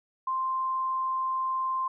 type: tone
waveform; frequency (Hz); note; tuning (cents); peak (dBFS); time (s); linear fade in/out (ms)
sine; 1046.5; C6; 0; -26; 0.27-1.88; 5
effects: none